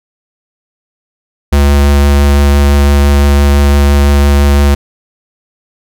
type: tone with vibrato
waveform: square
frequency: 71.1 Hz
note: C#2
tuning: 45 cents sharp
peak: -5 dBFS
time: 1.52-4.75 s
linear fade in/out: 10 ms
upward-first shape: triangle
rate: 5.9 Hz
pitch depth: 12 cents each way
effects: none